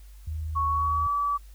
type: tone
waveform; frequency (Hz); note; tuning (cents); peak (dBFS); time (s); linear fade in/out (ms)
sine; 78.5; D#2; +16; -29; 0.27-1.07; 5
type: tone with pitch glide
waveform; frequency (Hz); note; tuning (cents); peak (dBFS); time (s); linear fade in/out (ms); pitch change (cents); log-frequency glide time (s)
sine; 1108.7 to 1149.8; C#6 to D6; 0 to -37; -23; 0.55-1.38; 20; +63; 0.67-1.08
effects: added 50 Hz sine -44 dBFS peak until 1.54 s + white hiss -60 dBFS RMS until 1.54 s